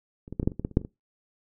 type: clicks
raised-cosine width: 3 ms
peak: -30 / -22 / -13 / -16 / -9 / -26 / -19 / -15 / -30 / -6 / -27 / -24 dBFS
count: 12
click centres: 0.279 / 0.326 / 0.398 / 0.43 / 0.475 / 0.518 / 0.596 / 0.649 / 0.713 / 0.771 / 0.815 / 0.849 s
effects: noise-tail reverb RT60 0.2 s tail -20 dB re dry